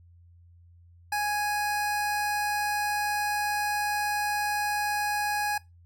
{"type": "tone", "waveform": "25% pulse", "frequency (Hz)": 830.6, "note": "G#5", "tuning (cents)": 0, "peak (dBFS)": -22, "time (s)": [1.12, 5.58], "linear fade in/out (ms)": 5, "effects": ["noise-tail reverb RT60 0.2 s tail -21 dB re dry", "added 86 Hz sine -52 dBFS peak until 5.85 s"]}